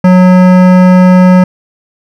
sine tone with hard clipping, 183 Hz, F#3, 19 cents flat, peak -3 dBFS, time 0.04-1.44 s, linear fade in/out 5 ms, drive 16 dB, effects none

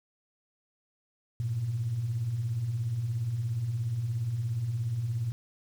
sine beating tone pair, 101 / 118 Hz, G#2 / A#2, -48 / +22 cents, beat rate 17 Hz, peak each -37 / -28 dBFS, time 1.4-5.32 s, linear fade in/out 0 ms, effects tanh soft clip ceiling -21 dBFS + 9-bit

